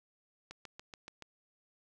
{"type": "click train", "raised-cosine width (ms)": 0.2, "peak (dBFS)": -29, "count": 6, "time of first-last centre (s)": [0.51, 1.223], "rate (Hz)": 7.01, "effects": []}